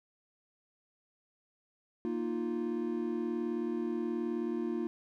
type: chord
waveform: triangle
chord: Bb suspended fourth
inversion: none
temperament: just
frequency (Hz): 233.1 / 310.8 / 349.6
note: Bb3 / Eb4 / F4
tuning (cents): 0 / -2 / +2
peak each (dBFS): -34 / -36 / -33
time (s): 2.05-4.87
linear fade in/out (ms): 0
effects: none